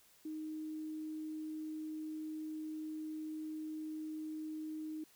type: tone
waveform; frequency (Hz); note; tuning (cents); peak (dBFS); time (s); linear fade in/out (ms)
sine; 311.1; D#4; 0; -40; 0.25-5.04; 5
effects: white hiss -66 dBFS RMS until 5.15 s